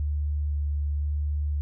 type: tone with vibrato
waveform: sine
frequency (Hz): 73.3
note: D2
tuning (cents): -3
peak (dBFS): -24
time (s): 0-1.61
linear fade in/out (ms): 0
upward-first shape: square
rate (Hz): 0.98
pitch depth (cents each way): 9
effects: none